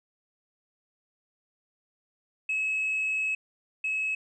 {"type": "tone pair in turn", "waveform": "sine", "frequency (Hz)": [2576, 2576], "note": ["E7", "E7"], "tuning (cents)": [-41, -41], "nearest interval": "unison", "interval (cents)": 0, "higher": "neither", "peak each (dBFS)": [-24, -25], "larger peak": "first", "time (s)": [[2.49, 3.35], [3.84, 4.15]], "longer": "first", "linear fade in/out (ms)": 5, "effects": ["tanh soft clip ceiling -23 dBFS"]}